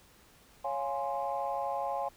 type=chord; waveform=sine; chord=Db major seventh; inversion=none; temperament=equal; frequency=554.4 / 698.5 / 830.6 / 1046.5 Hz; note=Db5 / F5 / Ab5 / C6; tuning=0 / 0 / 0 / 0 cents; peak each=-36 / -36 / -34 / -39 dBFS; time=0.64-2.09 s; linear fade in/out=10 ms; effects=tanh soft clip ceiling -22 dBFS + pink hiss -60 dBFS RMS until 2.16 s